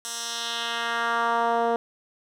10% pulse tone with band-pass filter sweep, 233.1 Hz, A#3, in tune, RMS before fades -26 dBFS, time 0.05-1.76 s, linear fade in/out 0 ms, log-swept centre 7700 to 520 Hz, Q 1.4, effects none

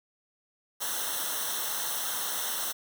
white noise with comb filter, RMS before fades -32 dBFS, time 0.8-2.73 s, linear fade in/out 20 ms, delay 0.42 ms, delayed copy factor -0.85, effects none

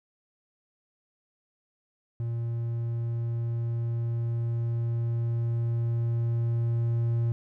triangle tone with level ramp, 116.8 Hz, A#2, 4 cents sharp, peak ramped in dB -26 to -21 dBFS, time 2.2-7.32 s, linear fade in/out 0 ms, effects none

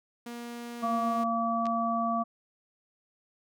sawtooth tone, 237.6 Hz, A#3, 33 cents sharp, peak -34 dBFS, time 0.26-1.24 s, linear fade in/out 5 ms
harmonic tone, 230 Hz, A#3, 23 cents flat, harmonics 1 / 3 / 5, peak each -31 / -30 / -30 dBFS, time 0.82-2.24 s, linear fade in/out 20 ms
clicks, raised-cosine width 0.2 ms, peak -26 dBFS, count 2, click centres 1.656 / 1.667 s
effects none

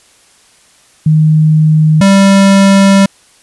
sine / square tone pair in turn, 155.56 / 195.99 Hz, D#3 / G3, 0 / 0 cents, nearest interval major third, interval 400 cents, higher second, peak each -4 dBFS, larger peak neither, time 1.06-2.01 / 2.01-3.06 s, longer second, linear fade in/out 5 ms, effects white hiss -46 dBFS RMS until 3.42 s + resampled to 24000 Hz

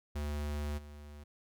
square tone with level steps, 73.7 Hz, D2, 7 cents sharp, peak -35 / -48 dBFS, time 0.15-1.24 s, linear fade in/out 10 ms, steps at 0.77 s, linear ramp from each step 20 ms, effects none

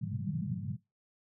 pink band-pass noise, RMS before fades -36 dBFS, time 0.01-0.77 s, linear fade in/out 10 ms, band 100 to 210 Hz, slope 96 dB/octave, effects noise-tail reverb RT60 0.2 s tail -18 dB re dry

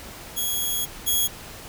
5% pulse tone pair in turn, 3322 / 3322 Hz, G#7 / G#7, 0 / 0 cents, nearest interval unison, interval 0 cents, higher neither, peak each -15 / -11 dBFS, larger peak second, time 0.36-0.86 / 1.06-1.28 s, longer first, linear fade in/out 20 ms, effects pink hiss -40 dBFS RMS until 1.68 s

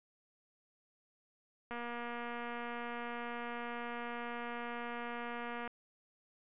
click train, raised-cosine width 0.5 ms, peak -28 dBFS, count 945, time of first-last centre 1.71-5.676 s, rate 238 Hz, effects resampled to 8000 Hz

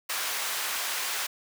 pink high-pass noise, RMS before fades -31 dBFS, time 0.09-1.27 s, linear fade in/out 10 ms, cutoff 1100 Hz, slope 12 dB/octave, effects none

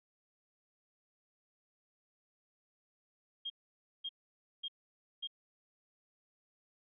sine tone bursts, 3228 Hz, G#7, 50 cents flat, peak -37 dBFS, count 4, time 3.45-5.274 s, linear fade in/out 10 ms, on 51 ms, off 540 ms, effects none

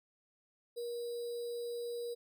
sine tone with sample-and-hold, 475.5 Hz, A#4, 34 cents sharp, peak -37 dBFS, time 0.76-2.15 s, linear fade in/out 20 ms, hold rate 4410 Hz, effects none

